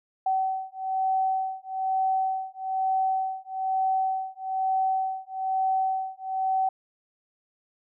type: beating tone pair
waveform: sine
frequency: 761 / 762.1 Hz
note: F#5 / G5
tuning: +48 / -49 cents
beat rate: 1.1 Hz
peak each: -27 dBFS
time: 0.26-6.69 s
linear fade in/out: 5 ms
effects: none